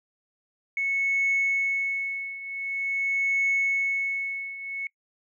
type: tone with tremolo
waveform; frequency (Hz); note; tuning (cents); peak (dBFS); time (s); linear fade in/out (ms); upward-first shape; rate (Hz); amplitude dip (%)
sine; 2203; C#7; -11; -19; 0.77-4.87; 2; triangle; 0.46; 85
effects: noise-tail reverb RT60 0.1 s tail -26 dB re dry + tanh soft clip ceiling -17 dBFS